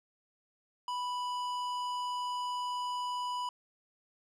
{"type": "tone with tanh clipping", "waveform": "sine", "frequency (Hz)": 987.8, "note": "B5", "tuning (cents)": 0, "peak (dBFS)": -35, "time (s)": [0.88, 3.49], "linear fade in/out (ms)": 2, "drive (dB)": 14, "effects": []}